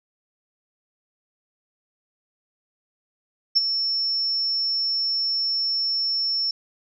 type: tone with ADSR envelope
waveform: sine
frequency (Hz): 5400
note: E8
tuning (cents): +41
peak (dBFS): -12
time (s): 3.55-6.51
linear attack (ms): 20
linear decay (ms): 25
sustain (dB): -9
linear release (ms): 4
effects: none